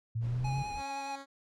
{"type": "exponential sweep", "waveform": "sine", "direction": "up", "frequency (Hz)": [112.3, 138.59], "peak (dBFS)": -30, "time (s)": [0.15, 0.63], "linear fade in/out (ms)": 10}
{"type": "noise", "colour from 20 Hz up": "brown", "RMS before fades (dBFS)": -44, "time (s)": [0.2, 0.83], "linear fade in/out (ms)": 50}
{"type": "tone with vibrato", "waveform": "square", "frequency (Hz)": 830.6, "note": "G#5", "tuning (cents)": 0, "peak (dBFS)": -37, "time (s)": [0.44, 1.16], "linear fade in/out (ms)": 10, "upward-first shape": "square", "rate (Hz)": 9.6, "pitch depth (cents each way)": 15}
{"type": "tone", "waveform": "10% pulse", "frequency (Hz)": 275.1, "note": "C#4", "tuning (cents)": -13, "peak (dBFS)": -35, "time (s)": [0.76, 1.26], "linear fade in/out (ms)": 50}
{"effects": ["low-pass 7000 Hz 12 dB/octave"]}